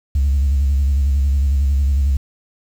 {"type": "tone with vibrato", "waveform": "sine", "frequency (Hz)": 69.3, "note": "C#2", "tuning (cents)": 0, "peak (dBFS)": -11, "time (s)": [0.15, 2.17], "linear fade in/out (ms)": 5, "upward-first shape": "square", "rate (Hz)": 11, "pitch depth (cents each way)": 61, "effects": ["tanh soft clip ceiling -10 dBFS", "7-bit"]}